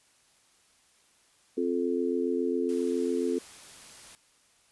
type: chord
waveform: sine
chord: F major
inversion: second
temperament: just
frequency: 261.9 / 349.2 / 436.5 Hz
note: C4 / F4 / A4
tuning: +2 / 0 / -14 cents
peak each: -30 dBFS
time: 1.57-3.39 s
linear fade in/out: 10 ms
type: noise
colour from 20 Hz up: white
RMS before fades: -49 dBFS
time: 2.69-4.15 s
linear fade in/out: 0 ms
effects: white hiss -64 dBFS RMS until 4.71 s + resampled to 24000 Hz